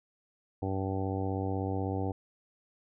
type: harmonic tone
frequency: 96.1 Hz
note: G2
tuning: 34 cents flat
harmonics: 1 / 2 / 3 / 4 / 5 / 6 / 7 / 8 / 9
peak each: -33 / -40 / -36 / -40 / -39 / -47 / -45 / -40 / -47 dBFS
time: 0.62-2.12 s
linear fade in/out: 5 ms
effects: none